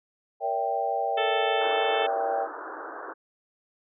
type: chord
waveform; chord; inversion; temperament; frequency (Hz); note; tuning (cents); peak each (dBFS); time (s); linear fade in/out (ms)
sine; A# diminished seventh; none; equal with one note detuned; 466.2 / 566.7 / 659.3 / 784; A#4 / C#5 / E5 / G5; 0 / +38 / 0 / 0; -33 / -32 / -31 / -27; 0.4-2.48; 50
type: harmonic tone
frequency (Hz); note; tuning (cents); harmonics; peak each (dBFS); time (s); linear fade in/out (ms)
440; A4; 0; 1 / 2 / 3 / 4 / 5 / 6 / 7 / 8; -29 / -35 / -35 / -34 / -38 / -35 / -35 / -37; 1.17-2.07; 10
type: band-pass noise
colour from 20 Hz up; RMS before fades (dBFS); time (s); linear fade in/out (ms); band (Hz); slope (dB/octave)
white; -38; 1.6-3.14; 20; 290 to 1600; 96
effects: none